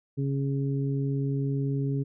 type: harmonic tone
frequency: 138.1 Hz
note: C#3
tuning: 6 cents flat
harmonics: 1 / 2 / 3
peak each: -26 / -32 / -36 dBFS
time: 0.17-2.04 s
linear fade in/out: 20 ms
effects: none